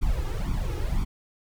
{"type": "noise with flanger", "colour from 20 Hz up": "brown", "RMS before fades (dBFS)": -26, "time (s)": [0.01, 1.05], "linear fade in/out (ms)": 20, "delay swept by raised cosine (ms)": [0.86, 2.46], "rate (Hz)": 2, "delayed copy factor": 0.9, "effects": []}